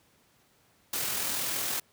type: noise with amplitude modulation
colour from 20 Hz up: white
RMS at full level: -30 dBFS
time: 0.93-1.8 s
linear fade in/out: 5 ms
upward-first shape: sine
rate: 41.4 Hz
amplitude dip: 30%
effects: pink hiss -65 dBFS RMS until 1.92 s + high-pass 80 Hz 12 dB/octave